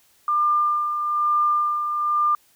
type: tone with tremolo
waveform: sine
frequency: 1198 Hz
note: D6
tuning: 34 cents sharp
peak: -16 dBFS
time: 0.28-2.35 s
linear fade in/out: 2 ms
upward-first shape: sine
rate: 1.1 Hz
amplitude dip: 50%
effects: white hiss -59 dBFS RMS until 2.55 s